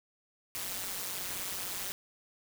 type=noise with amplitude modulation; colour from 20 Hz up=white; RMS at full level=-34 dBFS; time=0.55-1.92 s; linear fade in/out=0 ms; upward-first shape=sine; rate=188 Hz; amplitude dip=85%; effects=none